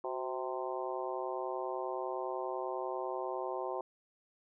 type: harmonic tone with a mistuned harmonic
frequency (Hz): 130.1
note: C3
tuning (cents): -9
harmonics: 3 / 4 / 5 / 6 / 7 / 8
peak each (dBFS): -40 / -41 / -42 / -43 / -43 / -44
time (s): 0.04-3.81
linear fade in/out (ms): 2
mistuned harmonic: 3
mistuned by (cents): -74
effects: none